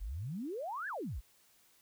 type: exponential two-way sweep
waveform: sine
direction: up then down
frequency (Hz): 41.18 to 1760 to 41.18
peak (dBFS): -37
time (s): 0-1.21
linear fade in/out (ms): 20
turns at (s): 0.88
effects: white hiss -67 dBFS RMS until 1.81 s